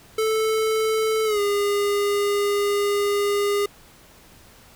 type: tone with pitch glide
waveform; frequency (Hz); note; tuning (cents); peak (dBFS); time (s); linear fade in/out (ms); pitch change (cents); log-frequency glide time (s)
square; 438.8 to 407.1; A4 to G#4; -5 to -35; -20; 0.18-3.66; 5; -130; 1.25-1.4
effects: pink hiss -50 dBFS RMS until 4.75 s